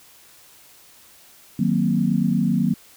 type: chord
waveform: sine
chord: C half-diminished seventh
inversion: first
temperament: equal with one note detuned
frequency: 155.56 / 185.75 / 233.1 / 261.6 Hz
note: Eb3 / Gb3 / Bb3 / C4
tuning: 0 / +7 / 0 / 0 cents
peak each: -24 / -21 / -21 / -27 dBFS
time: 1.59-2.74 s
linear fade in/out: 5 ms
effects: white hiss -50 dBFS RMS until 2.96 s